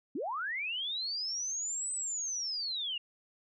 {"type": "linear two-way sweep", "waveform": "sine", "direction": "up then down", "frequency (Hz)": [228.2, 8140, 2765], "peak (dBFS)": -33, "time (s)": [0.15, 2.98], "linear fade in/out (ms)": 5, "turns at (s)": 1.92, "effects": []}